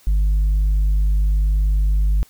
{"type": "tone", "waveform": "sine", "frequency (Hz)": 50.5, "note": "G#1", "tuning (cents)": -48, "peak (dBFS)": -11, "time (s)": [0.07, 2.23], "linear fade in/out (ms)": 0, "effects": ["tanh soft clip ceiling -13 dBFS", "white hiss -52 dBFS RMS until 2.29 s"]}